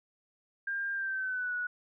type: tone with pitch glide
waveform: sine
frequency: 1600 to 1467.2 Hz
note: G6 to F#6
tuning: +35 to -15 cents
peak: -31 dBFS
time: 0.67-1.67 s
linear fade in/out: 5 ms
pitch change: -150 cents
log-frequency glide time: 0.93-1.54 s
effects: none